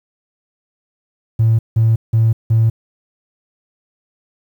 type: tone bursts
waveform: triangle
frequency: 112.7 Hz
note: A2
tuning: 42 cents sharp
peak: -6 dBFS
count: 4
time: 1.39-2.7 s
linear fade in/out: 10 ms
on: 200 ms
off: 170 ms
effects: tanh soft clip ceiling -6 dBFS + 8-bit